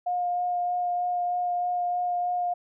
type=tone with vibrato; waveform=sine; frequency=712 Hz; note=F5; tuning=33 cents sharp; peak=-24 dBFS; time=0.06-2.54 s; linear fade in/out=10 ms; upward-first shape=sine; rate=3.2 Hz; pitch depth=10 cents each way; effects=none